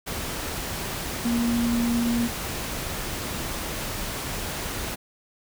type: tone in noise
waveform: sine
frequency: 235.8 Hz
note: A#3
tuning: 20 cents sharp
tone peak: -21 dBFS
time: 1.24-2.28 s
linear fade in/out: 20 ms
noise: pink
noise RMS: -31 dBFS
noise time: 0.06-4.96 s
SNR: +7 dB
effects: none